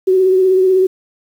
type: tone with vibrato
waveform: sine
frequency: 375 Hz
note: F#4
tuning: 23 cents sharp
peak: -8 dBFS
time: 0.07-0.87 s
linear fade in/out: 10 ms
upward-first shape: triangle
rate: 16 Hz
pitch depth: 36 cents each way
effects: 7-bit